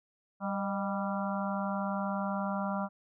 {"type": "harmonic tone with a mistuned harmonic", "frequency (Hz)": 196.4, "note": "G3", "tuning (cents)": 4, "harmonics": [1, 3, 4, 5, 6, 7], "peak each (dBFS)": [-33, -38, -39, -40, -41, -41], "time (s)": [0.4, 2.89], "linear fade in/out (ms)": 50, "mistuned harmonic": 3, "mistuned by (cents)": 58, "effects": []}